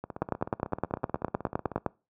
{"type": "two click trains", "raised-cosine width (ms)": 1, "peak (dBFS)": [-22, -12], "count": [29, 17], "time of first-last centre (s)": [[0.04, 1.779], [0.22, 1.863]], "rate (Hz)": [16.1, 9.74], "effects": ["noise-tail reverb RT60 0.3 s tail -24 dB re dry", "high-pass 80 Hz 12 dB/octave"]}